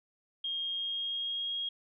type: tone with pitch glide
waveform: sine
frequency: 3234 to 3272 Hz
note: G#7 to G#7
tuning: -47 to -26 cents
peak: -32 dBFS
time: 0.44-1.69 s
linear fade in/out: 5 ms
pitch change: +21 cents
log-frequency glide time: 0.6-1.54 s
effects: none